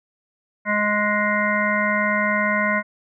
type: harmonic tone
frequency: 208.8 Hz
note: G#3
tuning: 10 cents sharp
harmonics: 1 / 3 / 5 / 7 / 9 / 10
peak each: -25 / -25 / -25 / -25 / -25 / -25 dBFS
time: 0.65-2.83 s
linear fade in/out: 50 ms
effects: none